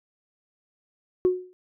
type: tone with exponential decay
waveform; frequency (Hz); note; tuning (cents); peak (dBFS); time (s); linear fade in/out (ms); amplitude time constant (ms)
sine; 365.4; F#4; -22; -13; 1.25-1.53; 0; 59
effects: tanh soft clip ceiling -12 dBFS